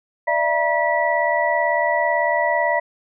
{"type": "tone cluster", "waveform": "sine", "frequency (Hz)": [594, 672, 954, 1954], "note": ["D5", "E5", "A#5", "B6"], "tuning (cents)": [20, 33, 40, -19], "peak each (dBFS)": -22, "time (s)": [0.27, 2.8], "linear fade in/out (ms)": 10, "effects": []}